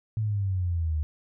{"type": "exponential sweep", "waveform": "sine", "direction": "down", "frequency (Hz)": [111.2, 75], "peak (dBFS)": -24, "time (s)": [0.17, 1.03], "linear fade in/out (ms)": 0, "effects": []}